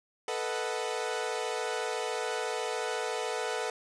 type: chord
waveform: sawtooth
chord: B dominant seventh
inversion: third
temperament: equal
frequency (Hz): 440 / 493.9 / 622.3 / 740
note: A4 / B4 / D#5 / F#5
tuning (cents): 0 / 0 / 0 / 0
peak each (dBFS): -31 / -32 / -36 / -34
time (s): 0.28-3.7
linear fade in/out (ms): 2
effects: resampled to 22050 Hz + 10-bit